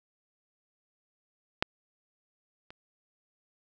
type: clicks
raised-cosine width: 0.3 ms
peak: -8 / -30 dBFS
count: 2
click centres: 1.625 / 2.705 s
effects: none